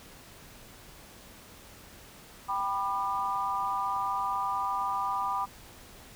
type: chord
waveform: sine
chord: G major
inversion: none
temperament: equal with one note detuned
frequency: 784 / 987.8 / 1200.7 Hz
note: G5 / B5 / D6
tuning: 0 / 0 / +38 cents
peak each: -34 / -31 / -32 dBFS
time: 2.48-5.46 s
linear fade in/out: 20 ms
type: clicks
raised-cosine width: 1 ms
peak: -36 dBFS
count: 5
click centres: 2.604 / 3.358 / 3.965 / 4.244 / 4.361 s
effects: pink hiss -51 dBFS RMS until 6.15 s